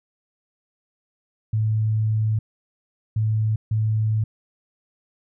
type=tone bursts at uneven times; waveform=sine; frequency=109 Hz; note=A2; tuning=16 cents flat; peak=-18 dBFS; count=3; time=1.53-2.39 / 3.16-3.56 / 3.71-4.24 s; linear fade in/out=5 ms; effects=none